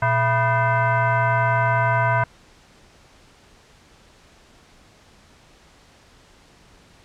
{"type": "tone with frequency modulation", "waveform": "sine", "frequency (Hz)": 430.5, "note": "A4", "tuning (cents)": -38, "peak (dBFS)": -16, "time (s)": [0.02, 2.24], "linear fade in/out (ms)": 5, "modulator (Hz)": 550, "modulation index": 2.3, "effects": ["pink hiss -52 dBFS RMS until 7.04 s", "low-pass 7000 Hz 12 dB/octave"]}